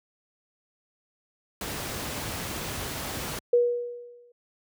pink noise, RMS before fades -33 dBFS, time 1.61-3.39 s, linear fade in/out 2 ms
sine tone with exponential decay, 482.1 Hz, B4, 42 cents flat, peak -15 dBFS, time 3.53-4.32 s, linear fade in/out 5 ms, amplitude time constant 170 ms
effects high-pass 60 Hz 12 dB/octave

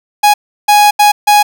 45% pulse tone bursts at uneven times, 830.6 Hz, G#5, in tune, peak -4 dBFS, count 4, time 0.23-0.34 / 0.68-0.91 / 0.99-1.12 / 1.27-1.43 s, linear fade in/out 10 ms, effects none

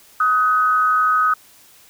sine tone pair together, 1261.8 / 1494 Hz, D#6 / F#6, +24 / +16 cents, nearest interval minor third, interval 292 cents, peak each -14 / -21 dBFS, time 0.2-1.34 s, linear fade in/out 5 ms, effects white hiss -49 dBFS RMS until 1.89 s

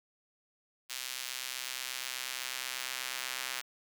square tone with high-pass filter sweep, 64.1 Hz, C2, 35 cents flat, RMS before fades -39 dBFS, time 0.89-3.62 s, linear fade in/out 20 ms, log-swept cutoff 3100 to 1900 Hz, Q 0.78, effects none

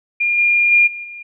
sine tone with level steps, 2411 Hz, D7, 45 cents sharp, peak -14 / -11 / -8 / -26 / -30 dBFS, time 0.2-1.23 s, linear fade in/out 10 ms, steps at 0.37 / 0.71 / 0.86 / 1.03 s, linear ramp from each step 20 ms, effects none

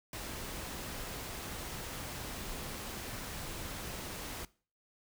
pink noise, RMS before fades -42 dBFS, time 0.13-4.45 s, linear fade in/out 2 ms, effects noise-tail reverb RT60 0.4 s tail -21 dB re dry

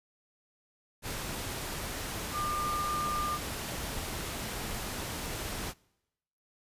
sine tone in noise, 1200 Hz, D6, 37 cents sharp, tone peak -31 dBFS, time 2.32-3.39 s, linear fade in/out 50 ms, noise pink, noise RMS -37 dBFS, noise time 1.02-5.74 s, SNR +3 dB, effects noise-tail reverb RT60 0.9 s tail -25 dB re dry + resampled to 32000 Hz

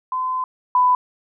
sine tone pair in turn, 1023 / 997.9 Hz, C6 / B5, -39 / +18 cents, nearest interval unison, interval 43 cents, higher first, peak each -20 / -12 dBFS, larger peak second, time 0.12-0.44 / 0.75-0.95 s, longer first, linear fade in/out 2 ms, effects none

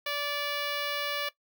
5% pulse tone with notch filter, 580 Hz, D5, 22 cents flat, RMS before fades -32 dBFS, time 0.06-1.29 s, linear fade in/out 5 ms, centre 7300 Hz, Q 0.55, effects noise-tail reverb RT60 0.1 s tail -17 dB re dry

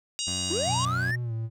harmonic tone, 949 Hz, A#5, 31 cents sharp, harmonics 3 / 4 / 5 / 6 / 7 / 8 / 9, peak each -34 / -35 / -36 / -37 / -37 / -38 / -39 dBFS, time 0.19-0.85 s, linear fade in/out 0 ms
20% pulse tone, 91 Hz, F#2, 28 cents flat, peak -29 dBFS, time 0.27-1.11 s, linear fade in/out 5 ms
triangle linear sweep, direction up, 293.7 to 1864.7 Hz, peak -25 dBFS, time 0.5-1.16 s, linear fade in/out 10 ms
triangle tone with pitch glide, 121.7 to 112.9 Hz, B2 to A2, -25 to +45 cents, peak -26 dBFS, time 0.65-1.5 s, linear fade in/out 50 ms, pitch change -130 cents, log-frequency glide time 1.22-1.33 s
effects none

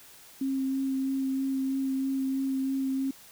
sine tone with vibrato, 267.7 Hz, C4, 40 cents sharp, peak -26 dBFS, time 0.41-3.11 s, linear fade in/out 5 ms, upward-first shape sine, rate 3.1 Hz, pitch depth 12 cents each way, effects white hiss -52 dBFS RMS until 3.31 s

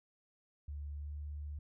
sine tone with pitch glide, 72.7 to 73.67 Hz, D2 to D2, -17 to +6 cents, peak -40 dBFS, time 0.68-1.59 s, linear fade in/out 5 ms, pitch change +23 cents, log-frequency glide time 0.95-1.13 s, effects none

